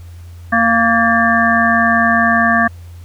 harmonic tone with a mistuned harmonic, 230.6 Hz, A#3, 19 cents flat, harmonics 1 / 3 / 5 / 7 / 8, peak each -16 / -16 / -16 / -16 / -16 dBFS, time 0.52-2.68 s, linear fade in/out 10 ms, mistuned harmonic 8, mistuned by -66 cents, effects added 86 Hz sine -31 dBFS peak until 3.04 s + pink hiss -49 dBFS RMS until 3.04 s

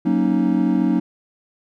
triangle chord, D# minor seventh, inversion first, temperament equal, 185 / 233.1 / 277.2 / 311.1 Hz, F#3 / A#3 / C#4 / D#4, 0 / 0 / 0 / 0 cents, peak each -19 dBFS, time 0.05-1 s, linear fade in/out 10 ms, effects none

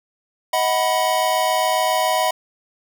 square chord, B major, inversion first, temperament equal with one note detuned, 632.8 / 740 / 987.8 Hz, D#5 / F#5 / B5, +29 / 0 / 0 cents, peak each -22 dBFS, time 0.53-2.31 s, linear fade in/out 5 ms, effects none

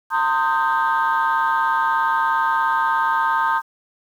sine chord, C minor seventh, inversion third, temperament equal with one note detuned, 909.5 / 1046.5 / 1244.5 / 1568 Hz, Bb5 / C6 / Eb6 / G6, -43 / 0 / 0 / 0 cents, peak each -19 / -22 / -22 / -22 dBFS, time 0.1-3.62 s, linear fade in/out 50 ms, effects tanh soft clip ceiling -10 dBFS + 8-bit

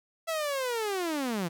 sawtooth linear sweep, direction down, 666 to 159.6 Hz, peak -25 dBFS, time 0.27-1.49 s, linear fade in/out 20 ms, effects none

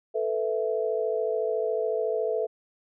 sine chord, A suspended second, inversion none, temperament equal, 440 / 493.9 / 659.3 Hz, A4 / B4 / E5, 0 / 0 / 0 cents, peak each -27 / -30 / -30 dBFS, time 0.14-2.47 s, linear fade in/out 20 ms, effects none

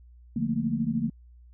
sine chord, Bb major seventh, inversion first, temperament equal with one note detuned, 145.65 / 174.61 / 220 / 233.1 Hz, D3 / F3 / A3 / Bb3, -14 / 0 / 0 / 0 cents, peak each -33 / -34 / -29 / -28 dBFS, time 0.36-1.1 s, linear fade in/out 5 ms, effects added 60 Hz sine -49 dBFS peak until 1.53 s

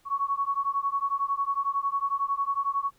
sine beating tone pair, 1108.7 / 1119.7 Hz, C#6 / C#6, 0 / +17 cents, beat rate 11 Hz, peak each -28 dBFS, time 0.05-2.91 s, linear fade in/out 50 ms, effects pink hiss -65 dBFS RMS until 2.98 s

